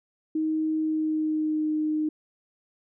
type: tone with pitch glide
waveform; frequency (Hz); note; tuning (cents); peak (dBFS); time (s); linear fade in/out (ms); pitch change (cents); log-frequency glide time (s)
sine; 313.8 to 307.7; D#4 to D#4; +15 to -19; -23; 0.35-2.09; 5; -34; 0.78-1.7
effects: none